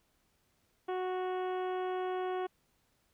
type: harmonic tone with a mistuned harmonic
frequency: 368.8 Hz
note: F#4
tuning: 6 cents flat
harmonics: 1 / 2 / 3 / 4 / 5 / 6 / 7 / 8 / 9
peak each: -34 / -38 / -44 / -49 / -53 / -57 / -59 / -58 / -59 dBFS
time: 0.88-2.47 s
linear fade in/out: 10 ms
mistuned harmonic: 8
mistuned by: -23 cents
effects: pink hiss -74 dBFS RMS until 3.13 s